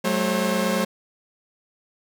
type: tone cluster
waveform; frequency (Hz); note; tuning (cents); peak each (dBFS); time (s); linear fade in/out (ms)
sawtooth; 188.2 / 217.1 / 536; F#3 / A3 / C5; +30 / -23 / +42; -21; 0.04-0.85; 10
effects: none